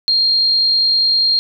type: tone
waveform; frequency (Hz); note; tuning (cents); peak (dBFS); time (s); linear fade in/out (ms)
sine; 4215; C8; +12; -11; 0.08-1.39; 0
effects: none